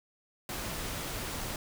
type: noise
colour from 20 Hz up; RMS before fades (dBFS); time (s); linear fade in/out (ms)
pink; -37; 0.49-1.56; 2
effects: none